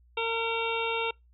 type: harmonic tone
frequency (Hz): 457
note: A#4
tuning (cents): -34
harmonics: 1 / 2 / 3 / 5 / 6 / 7 / 8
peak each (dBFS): -31 / -33 / -37 / -37 / -33 / -42 / -38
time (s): 0.17-1.11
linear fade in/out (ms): 5
effects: noise-tail reverb RT60 0.2 s tail -25 dB re dry + added 60 Hz sine -57 dBFS peak until 1.33 s